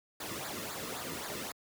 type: noise with flanger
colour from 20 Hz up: pink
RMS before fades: -40 dBFS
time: 0.2-1.52 s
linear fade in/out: 5 ms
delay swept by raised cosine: 0.34 to 1.32 ms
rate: 3.8 Hz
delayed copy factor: -0.65
effects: high-pass 80 Hz 12 dB/octave